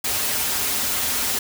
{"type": "noise with comb filter", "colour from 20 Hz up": "white", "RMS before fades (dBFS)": -23, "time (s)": [0.04, 1.39], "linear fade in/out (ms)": 5, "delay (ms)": 6, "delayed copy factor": -0.8, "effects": []}